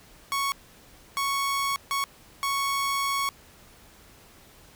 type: tone bursts at uneven times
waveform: sawtooth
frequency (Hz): 1108.7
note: C#6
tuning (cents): 0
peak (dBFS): -21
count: 4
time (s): 0.32-0.52 / 1.17-1.76 / 1.91-2.04 / 2.43-3.29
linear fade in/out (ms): 0
effects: pink hiss -53 dBFS RMS until 4.75 s